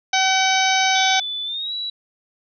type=harmonic tone; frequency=761 Hz; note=F#5; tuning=48 cents sharp; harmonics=1 / 2 / 3 / 4 / 5 / 6 / 7 / 8; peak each=-19 / -24 / -22 / -26 / -24 / -31 / -29 / -26 dBFS; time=0.13-1.2 s; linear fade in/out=5 ms
type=tone with pitch glide; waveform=sine; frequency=3489 to 3916 Hz; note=A7 to B7; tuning=-15 to -15 cents; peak=-24 dBFS; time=0.95-1.9 s; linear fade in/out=5 ms; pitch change=+200 cents; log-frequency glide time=1.44-1.73 s
effects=none